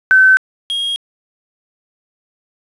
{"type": "tone pair in turn", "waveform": ["sine", "triangle"], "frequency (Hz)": [1530, 3263], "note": ["G6", "G#7"], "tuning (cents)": [-42, -31], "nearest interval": "octave + minor second", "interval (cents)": 1311, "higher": "second", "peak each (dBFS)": [-5, -15], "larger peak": "first", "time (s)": [[0.11, 0.37], [0.7, 0.96]], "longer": "neither", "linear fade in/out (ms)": 0, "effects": ["resampled to 24000 Hz", "7-bit"]}